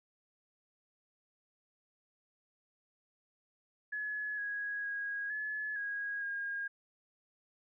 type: tone with pitch steps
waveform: sine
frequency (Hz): 1699 / 1658 / 1645 / 1711 / 1646 / 1624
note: G#6 / G#6 / G#6 / A6 / G#6 / G#6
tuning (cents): +39 / -3 / -17 / -49 / -16 / -39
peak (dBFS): -35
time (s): 3.92-6.68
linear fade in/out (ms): 10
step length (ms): 460
effects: none